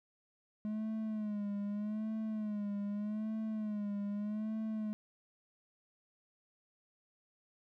triangle tone with vibrato, 211 Hz, G#3, 28 cents sharp, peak -33 dBFS, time 0.65-4.93 s, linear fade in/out 0 ms, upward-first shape sine, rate 0.82 Hz, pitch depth 70 cents each way, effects none

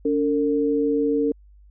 sine tone pair together, 285.6 / 453.4 Hz, D4 / A#4, -48 / -48 cents, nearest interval minor sixth, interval 800 cents, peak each -21 dBFS, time 0.05-1.32 s, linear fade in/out 5 ms, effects added 50 Hz sine -47 dBFS peak until 1.7 s

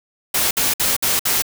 white noise bursts, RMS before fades -18 dBFS, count 5, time 0.34-1.422 s, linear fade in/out 5 ms, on 170 ms, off 58 ms, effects none

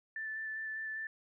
sine tone with vibrato, 1760 Hz, A6, in tune, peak -37 dBFS, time 0.16-1.07 s, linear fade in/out 2 ms, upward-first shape square, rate 5 Hz, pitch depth 9 cents each way, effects none

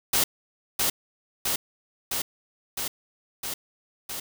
white noise with echo, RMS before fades -22 dBFS, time 0.13-0.24 s, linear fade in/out 5 ms, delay 660 ms, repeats 6, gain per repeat -2 dB, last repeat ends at 4.2 s, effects none

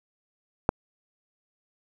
click, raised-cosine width 1 ms, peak -5 dBFS, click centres 0.691 s, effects 7-bit

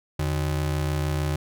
square ring-modulated tone, 114.9 Hz, A#2, 25 cents flat, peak -21 dBFS, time 0.19-1.36 s, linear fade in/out 5 ms, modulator 33.3 Hz, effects none

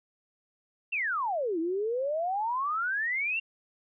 sine exponential two-way sweep, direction down then up, 2790 to 317.1 to 2790 Hz, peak -27 dBFS, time 0.92-3.4 s, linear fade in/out 10 ms, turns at 1.59 s, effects none

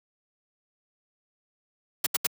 white noise bursts, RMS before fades -24 dBFS, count 3, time 2.04-2.269 s, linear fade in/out 5 ms, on 25 ms, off 77 ms, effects high-pass 150 Hz 12 dB/octave

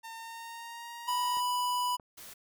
sawtooth tone with pitch glide, 908 to 940.6 Hz, A#5 to A#5, -46 to +15 cents, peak -38 dBFS, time 0.03-1.41 s, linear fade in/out 20 ms, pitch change +61 cents, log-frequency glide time 0.15-0.91 s
square tone, 987.8 Hz, B5, in tune, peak -29 dBFS, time 1.07-1.97 s, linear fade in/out 20 ms
clicks, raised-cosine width 1 ms, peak -36 dBFS, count 2, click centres 1.371 / 1.998 s
white noise, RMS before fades -48 dBFS, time 2.17-2.34 s, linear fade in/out 10 ms
effects none

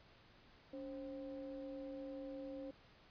triangle ring-modulated tone, 123.7 Hz, B2, 3 cents sharp, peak -40 dBFS, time 0.73-2.71 s, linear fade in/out 5 ms, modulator 408 Hz, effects pink hiss -65 dBFS RMS until 3.1 s + resampled to 11025 Hz

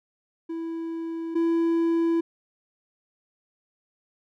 triangle tone pair in turn, 329.6 / 333 Hz, E4 / E4, 0 / +18 cents, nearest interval unison, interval 18 cents, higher second, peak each -27 / -18 dBFS, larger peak second, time 0.49-1.35 / 1.35-2.21 s, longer neither, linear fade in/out 10 ms, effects none

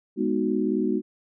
sine chord, G# minor seventh, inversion none, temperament equal, 207.7 / 246.9 / 311.1 / 370 Hz, G#3 / B3 / D#4 / F#4, 0 / 0 / 0 / 0 cents, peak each -27 dBFS, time 0.16-1.02 s, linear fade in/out 50 ms, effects none

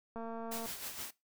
click train, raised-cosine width 1 ms, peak -30 dBFS, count 115, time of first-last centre 0.16-0.66 s, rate 228 Hz
white noise with tremolo, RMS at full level -41 dBFS, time 0.51-1.11 s, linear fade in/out 10 ms, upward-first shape sine, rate 6.4 Hz, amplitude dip 55%
effects noise-tail reverb RT60 0.2 s tail -19 dB re dry

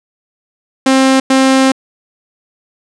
sawtooth tone bursts at uneven times, 265.2 Hz, C4, 23 cents sharp, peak -3 dBFS, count 2, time 0.86-1.2 / 1.3-1.72 s, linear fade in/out 5 ms, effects resampled to 22050 Hz + 7-bit

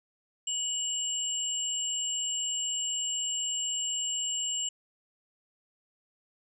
sine tone pair together, 2934 / 7434 Hz, F#7 / A#8, -15 / -6 cents, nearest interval octave + major third, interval 1609 cents, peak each -33 / -31 dBFS, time 0.47-4.69 s, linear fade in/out 5 ms, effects none

